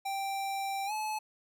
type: tone with pitch glide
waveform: square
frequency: 784 to 859.9 Hz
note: G5 to A5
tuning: 0 to -40 cents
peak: -33 dBFS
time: 0.05-1.19 s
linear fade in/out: 10 ms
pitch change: +160 cents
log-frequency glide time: 0.86-0.92 s
effects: none